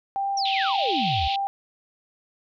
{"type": "tone with vibrato", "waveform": "sine", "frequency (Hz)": 784, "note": "G5", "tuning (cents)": 0, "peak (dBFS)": -23, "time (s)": [0.16, 1.47], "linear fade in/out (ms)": 0, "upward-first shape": "sine", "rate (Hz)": 1.8, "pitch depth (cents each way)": 18}
{"type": "exponential sweep", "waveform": "sine", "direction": "down", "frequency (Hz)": [5920, 61.74], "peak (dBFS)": -26, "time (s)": [0.37, 1.28], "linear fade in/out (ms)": 5}
{"type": "band-pass noise", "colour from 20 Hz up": "white", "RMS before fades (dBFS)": -30, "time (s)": [0.45, 1.36], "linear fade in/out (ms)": 2, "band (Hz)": [2600, 3900], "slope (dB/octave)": 48}
{"effects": []}